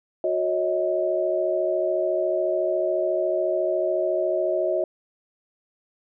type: tone cluster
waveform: sine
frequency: 364.5 / 558 / 632 Hz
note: F#4 / C#5 / D#5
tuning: -26 / +11 / +27 cents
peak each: -26 / -27 / -23 dBFS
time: 0.24-4.84 s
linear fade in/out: 2 ms
effects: none